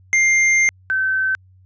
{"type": "tone pair in turn", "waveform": ["square", "sine"], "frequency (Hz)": [2100, 1537.4], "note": ["C7", "G6"], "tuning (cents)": [6, -34], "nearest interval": "perfect fourth", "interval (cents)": 540, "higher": "first", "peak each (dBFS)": [-13, -16], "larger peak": "first", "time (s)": [[0.13, 0.69], [0.9, 1.35]], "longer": "first", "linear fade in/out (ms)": 0, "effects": ["added 93 Hz sine -47 dBFS peak until 1.65 s", "resampled to 16000 Hz"]}